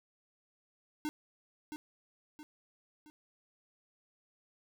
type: tone with echo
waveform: square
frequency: 302.9 Hz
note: D#4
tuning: 46 cents flat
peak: -34 dBFS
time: 1.05-1.09 s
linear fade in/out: 0 ms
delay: 670 ms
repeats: 3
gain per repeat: -7 dB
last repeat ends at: 3.1 s
effects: none